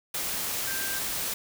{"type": "tone in noise", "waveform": "sine", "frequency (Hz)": 1577, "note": "G6", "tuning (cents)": 10, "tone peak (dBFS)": -35, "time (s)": [0.67, 0.99], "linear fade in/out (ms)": 5, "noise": "white", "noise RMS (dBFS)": -31, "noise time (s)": [0.14, 1.34], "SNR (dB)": -7, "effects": []}